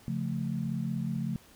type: chord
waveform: sine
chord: Db augmented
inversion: none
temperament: equal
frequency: 138.59 / 174.61 / 220 Hz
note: Db3 / F3 / A3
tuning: 0 / 0 / 0 cents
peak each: -34 dBFS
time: 0.08-1.36 s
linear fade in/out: 0 ms
effects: pink hiss -57 dBFS RMS until 1.55 s